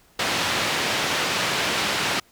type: band-pass noise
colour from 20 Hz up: white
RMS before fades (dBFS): -24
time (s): 0.19-2.2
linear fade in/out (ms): 5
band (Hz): 110 to 3500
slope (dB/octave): 12
effects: pink hiss -57 dBFS RMS until 2.31 s